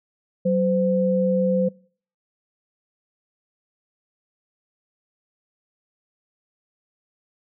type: tone pair together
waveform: sine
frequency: 187.7 / 513.7 Hz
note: F#3 / C5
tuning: +25 / -32 cents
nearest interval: octave + perfect fourth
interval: 1743 cents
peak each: -20 dBFS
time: 0.45-1.69 s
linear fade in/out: 10 ms
effects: noise-tail reverb RT60 0.5 s tail -25 dB re dry